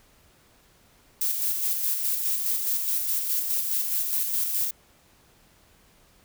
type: noise with tremolo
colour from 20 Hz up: violet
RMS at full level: -25 dBFS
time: 1.21-4.71 s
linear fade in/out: 5 ms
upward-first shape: square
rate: 4.8 Hz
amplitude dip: 35%
effects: pink hiss -59 dBFS RMS until 6.24 s